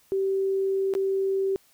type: tone with dropouts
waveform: sine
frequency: 387.2 Hz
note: G4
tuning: 21 cents flat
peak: -22 dBFS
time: 0.12-1.56 s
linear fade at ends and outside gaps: 0 ms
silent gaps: 0.938-0.951 s
effects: white hiss -61 dBFS RMS until 1.73 s